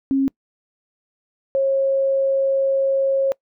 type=tone pair in turn; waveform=sine; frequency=271.1 / 542.2 Hz; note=C#4 / C#5; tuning=-38 / -38 cents; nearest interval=octave; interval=1200 cents; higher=second; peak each=-15 dBFS; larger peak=neither; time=0.11-0.28 / 1.55-3.32 s; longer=second; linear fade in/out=0 ms; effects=noise-tail reverb RT60 0.1 s tail -25 dB re dry